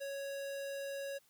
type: tone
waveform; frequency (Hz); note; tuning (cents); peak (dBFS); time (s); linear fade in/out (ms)
square; 554.4; C#5; 0; -40; 0-1.19; 20
effects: white hiss -70 dBFS RMS until 1.29 s